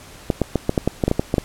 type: clicks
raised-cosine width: 2 ms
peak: -3 dBFS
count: 12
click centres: 0.302 / 0.417 / 0.557 / 0.694 / 0.778 / 0.876 / 1.038 / 1.08 / 1.114 / 1.195 / 1.341 / 1.382 s
effects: pink hiss -42 dBFS RMS until 1.44 s + low-pass 12000 Hz 12 dB/octave